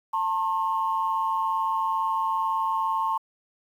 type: tone pair together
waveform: sine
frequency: 893 / 1075.2 Hz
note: A5 / C6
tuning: +25 / +47 cents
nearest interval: minor third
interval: 322 cents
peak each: -25 / -25 dBFS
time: 0.13-3.18 s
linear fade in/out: 10 ms
effects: tanh soft clip ceiling -15 dBFS + 9-bit